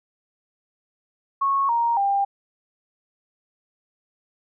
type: tone with pitch steps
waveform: sine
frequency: 1100 / 935.7 / 796 Hz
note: C#6 / A#5 / G5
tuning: -14 / +6 / +26 cents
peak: -18 dBFS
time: 1.41-2.25 s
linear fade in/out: 10 ms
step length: 280 ms
effects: none